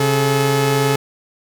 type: tone pair together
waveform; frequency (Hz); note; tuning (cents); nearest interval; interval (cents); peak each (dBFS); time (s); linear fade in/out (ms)
sawtooth; 135.86 / 429.6; C#3 / A4; -34 / -41; octave + minor sixth; 1993; -13; 0-0.96; 5
effects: none